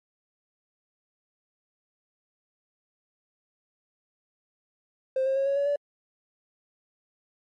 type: tone with pitch steps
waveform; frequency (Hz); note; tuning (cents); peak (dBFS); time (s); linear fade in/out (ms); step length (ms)
triangle; 525 / 534.8 / 544.8 / 554.9 / 565.3 / 575.8; C5 / C5 / C#5 / C#5 / C#5 / D5; +6 / +38 / -30 / +2 / +34 / -34; -19; 5.16-5.76; 5; 100
effects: tanh soft clip ceiling -19 dBFS + MP3 48 kbps